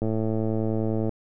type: click train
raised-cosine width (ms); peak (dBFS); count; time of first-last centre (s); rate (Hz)
2; -14; 119; 0.02-1.093; 110
effects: none